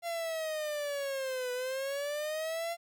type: linear two-way sweep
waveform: 45% pulse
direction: down then up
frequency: 688 to 493.9 to 688 Hz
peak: -33 dBFS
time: 0.02-2.77 s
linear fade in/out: 50 ms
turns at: 1.52 s
effects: 12-bit